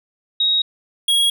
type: tone pair in turn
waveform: sine / square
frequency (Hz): 3785 / 3305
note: A#7 / G#7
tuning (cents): +26 / -9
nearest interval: major second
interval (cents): 235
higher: first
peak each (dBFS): -14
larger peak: neither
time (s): 0.4-0.62 / 1.08-1.3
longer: neither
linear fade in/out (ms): 5
effects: none